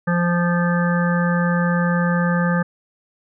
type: harmonic tone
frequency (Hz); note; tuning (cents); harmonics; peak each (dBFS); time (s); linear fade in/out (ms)
174; F3; -6; 1 / 3 / 5 / 7 / 9 / 10; -17 / -25 / -30 / -27 / -27 / -29; 0.07-2.63; 10
effects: none

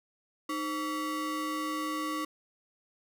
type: ring-modulated tone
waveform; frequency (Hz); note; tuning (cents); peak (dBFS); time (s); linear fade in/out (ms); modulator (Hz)
square; 415.3; G#4; 0; -29; 0.49-2.25; 5; 723
effects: none

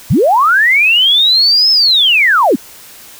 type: linear two-way sweep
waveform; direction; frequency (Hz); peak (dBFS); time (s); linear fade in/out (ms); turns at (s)
sine; up then down; 81.3 to 5274 to 184.7; -6; 0.1-2.56; 10; 1.71
effects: white hiss -36 dBFS RMS until 3.19 s

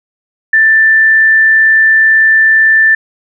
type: tone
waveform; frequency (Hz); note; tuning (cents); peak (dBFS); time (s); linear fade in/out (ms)
sine; 1771; A6; +11; -4; 0.53-2.95; 5
effects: none

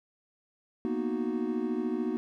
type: chord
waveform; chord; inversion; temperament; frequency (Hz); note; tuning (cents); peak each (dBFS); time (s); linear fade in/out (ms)
triangle; B major seventh; third; equal; 233.1 / 246.9 / 311.1 / 370; A#3 / B3 / D#4 / F#4; 0 / 0 / 0 / 0; -32; 0.85-2.17; 0
effects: none

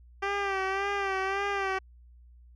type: tone with vibrato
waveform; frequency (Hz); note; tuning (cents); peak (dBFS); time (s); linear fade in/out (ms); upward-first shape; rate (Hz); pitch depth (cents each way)
10% pulse; 392; G4; 0; -19; 0.22-1.79; 10; sine; 1.8; 50
effects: added 60 Hz sine -51 dBFS peak until 2.55 s + low-pass 3000 Hz 12 dB/octave

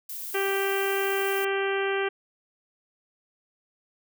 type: noise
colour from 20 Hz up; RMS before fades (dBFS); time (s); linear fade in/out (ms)
violet; -36; 0.09-1.45; 5
type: harmonic tone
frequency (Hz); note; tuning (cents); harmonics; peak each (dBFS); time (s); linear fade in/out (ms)
392; G4; 0; 1 / 2 / 3 / 4 / 5 / 6 / 7 / 8; -26 / -34 / -36 / -32 / -36 / -37 / -38 / -40; 0.34-2.09; 10
effects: none

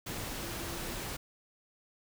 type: tone in noise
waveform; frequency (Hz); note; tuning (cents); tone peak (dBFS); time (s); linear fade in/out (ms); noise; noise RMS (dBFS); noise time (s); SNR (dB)
sine; 341; F4; -41; -46; 0.42-0.94; 10; pink; -39; 0.06-1.17; -10
effects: none

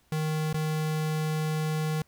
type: tone with dropouts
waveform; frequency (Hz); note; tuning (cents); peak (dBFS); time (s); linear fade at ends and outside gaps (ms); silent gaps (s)
square; 155.56; D#3; 0; -27; 0.12-2.02; 2; 0.529-0.543
effects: pink hiss -66 dBFS RMS until 2.07 s

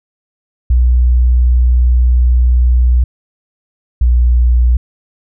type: tone pair in turn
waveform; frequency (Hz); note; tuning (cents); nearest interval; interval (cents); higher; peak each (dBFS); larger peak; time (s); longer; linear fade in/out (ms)
sine; 61.3 / 60.46; B1 / B1; -12 / -36; unison; 24; first; -6; neither; 0.7-3.04 / 4.01-4.77; first; 5
effects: none

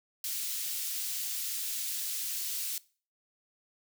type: high-pass noise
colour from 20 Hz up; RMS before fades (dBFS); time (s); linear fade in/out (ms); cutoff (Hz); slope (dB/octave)
white; -35; 0.24-2.78; 2; 3300; 12
effects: noise-tail reverb RT60 0.4 s tail -21 dB re dry

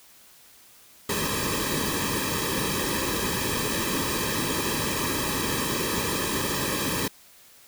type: noise with comb filter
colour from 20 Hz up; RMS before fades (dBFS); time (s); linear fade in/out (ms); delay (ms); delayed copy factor
pink; -27; 1.09-7.08; 5; 1.4; -0.95
effects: white hiss -53 dBFS RMS until 7.67 s

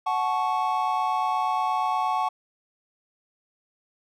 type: chord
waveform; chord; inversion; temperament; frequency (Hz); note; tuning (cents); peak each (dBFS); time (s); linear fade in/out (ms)
triangle; F# minor; none; equal with one note detuned; 740 / 868.4 / 1108.7; F#5 / A5 / C#6; 0 / -23 / 0; -25; 0.06-2.29; 10
effects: none

